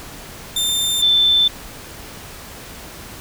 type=tone pair in turn; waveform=sawtooth / sine; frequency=3587 / 3538 Hz; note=A7 / A7; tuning=+33 / +9 cents; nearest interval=unison; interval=24 cents; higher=first; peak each=-14 / -11 dBFS; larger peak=second; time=0.56-1.02 / 1.02-1.48 s; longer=neither; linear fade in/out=5 ms; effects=pink hiss -36 dBFS RMS until 3.2 s